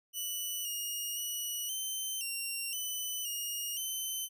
10% pulse tone with pitch steps, 2970 / 2859 / 2933 / 3085 / 2759 / 3007 / 2856 / 3065 Hz, F#7 / F7 / F#7 / G7 / F7 / F#7 / F7 / G7, +6 / +40 / -16 / -28 / -22 / +27 / +38 / -40 cents, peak -27 dBFS, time 0.13-4.29 s, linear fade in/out 50 ms, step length 520 ms, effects none

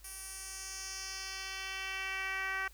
10% pulse tone with band-pass filter sweep, 383.6 Hz, G4, 37 cents flat, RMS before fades -40 dBFS, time 0.04-2.68 s, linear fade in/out 5 ms, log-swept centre 11000 to 1700 Hz, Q 1.8, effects added 50 Hz sine -55 dBFS peak until 2.73 s + white hiss -62 dBFS RMS until 2.73 s

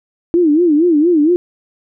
sine tone with vibrato, 322.5 Hz, E4, 38 cents flat, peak -8 dBFS, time 0.34-1.36 s, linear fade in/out 0 ms, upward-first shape sine, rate 4.3 Hz, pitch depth 180 cents each way, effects none

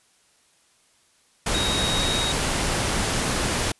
sine tone in noise, 3778 Hz, A#7, 22 cents sharp, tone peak -25 dBFS, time 1.54-2.32 s, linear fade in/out 5 ms, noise pink, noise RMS -24 dBFS, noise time 1.46-3.72 s, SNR -4 dB, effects white hiss -61 dBFS RMS until 3.79 s + resampled to 24000 Hz

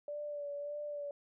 sine tone with vibrato, 582 Hz, D5, 16 cents flat, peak -38 dBFS, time 0.08-1.11 s, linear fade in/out 2 ms, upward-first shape sine, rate 1.7 Hz, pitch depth 27 cents each way, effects none

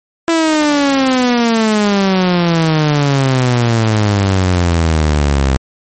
sawtooth exponential sweep, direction down, 335 to 65.41 Hz, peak -6 dBFS, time 0.28-5.57 s, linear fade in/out 0 ms, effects MP3 32 kbps

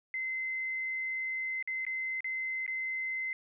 sine tone with dropouts, 2061 Hz, C7, 27 cents flat, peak -32 dBFS, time 0.14-3.33 s, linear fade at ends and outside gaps 1 ms, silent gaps 1.626-1.675 / 1.851-1.866 / 2.206-2.244 / 2.664-2.678 s, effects none

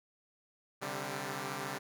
5% pulse chord, C suspended second, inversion none, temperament equal with one note detuned, 132.72 / 146.83 / 196 Hz, C3 / D3 / G3, +25 / 0 / 0 cents, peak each -30 dBFS, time 0.81-1.79 s, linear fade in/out 20 ms, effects none

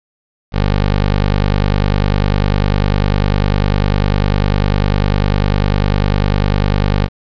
15% pulse tone, 50 Hz, G1, 35 cents sharp, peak -5 dBFS, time 0.52-7.09 s, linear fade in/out 50 ms, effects resampled to 11025 Hz + 7-bit

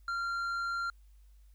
triangle tone with tanh clipping, 1383 Hz, F6, 17 cents flat, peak -33 dBFS, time 0.08-0.9 s, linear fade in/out 2 ms, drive 11 dB, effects added 50 Hz sine -55 dBFS peak until 1.54 s + white hiss -75 dBFS RMS until 1.54 s

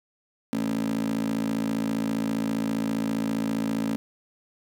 15% pulse tone with high-pass filter, 55 Hz, A1, in tune, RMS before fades -27 dBFS, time 0.53-3.96 s, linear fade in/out 0 ms, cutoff 250 Hz, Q 6.2, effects none

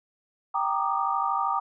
sine chord, Eb major seventh, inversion first, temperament equal with one note detuned, 784 / 932.3 / 1174.7 / 1227.4 Hz, G5 / Bb5 / D6 / Eb6, 0 / 0 / 0 / -24 cents, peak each -29 dBFS, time 0.54-1.6 s, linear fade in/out 10 ms, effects none

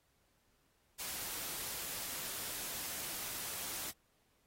white noise, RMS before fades -42 dBFS, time 0.98-3.92 s, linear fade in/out 20 ms, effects pink hiss -75 dBFS RMS until 4.46 s + AAC 48 kbps

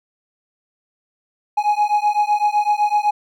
triangle beating tone pair, 830.6 / 838.5 Hz, G#5 / G#5, 0 / +16 cents, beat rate 7.9 Hz, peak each -16 dBFS, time 1.57-3.11 s, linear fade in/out 10 ms, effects none

